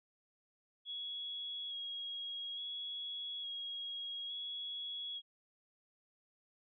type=tone with vibrato; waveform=sine; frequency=3322 Hz; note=G#7; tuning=in tune; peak=-40 dBFS; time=0.85-5.22 s; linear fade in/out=50 ms; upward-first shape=square; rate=0.58 Hz; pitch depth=15 cents each way; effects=none